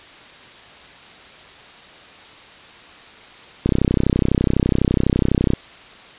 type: click train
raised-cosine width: 3 ms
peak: -3 dBFS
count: 61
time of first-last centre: 3.66-5.535 s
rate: 32 Hz
effects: white hiss -42 dBFS RMS until 6.18 s + resampled to 8000 Hz